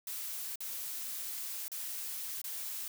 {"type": "noise with dropouts", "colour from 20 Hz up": "blue", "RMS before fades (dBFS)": -40, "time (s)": [0.07, 2.88], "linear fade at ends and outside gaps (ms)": 2, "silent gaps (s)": [[0.557, 0.605], [1.681, 1.717], [2.417, 2.441]], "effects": []}